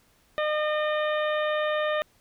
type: harmonic tone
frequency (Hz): 608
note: D#5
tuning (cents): -40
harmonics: 1 / 2 / 3 / 4 / 5 / 6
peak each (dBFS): -25 / -31 / -32 / -40 / -41 / -40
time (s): 0.38-2.02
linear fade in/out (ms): 0
effects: pink hiss -63 dBFS RMS until 2.2 s